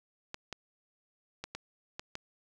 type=clicks; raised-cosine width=0.2 ms; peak=-21 dBFS; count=6; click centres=0.344 / 0.527 / 1.44 / 1.55 / 1.995 / 2.154 s; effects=none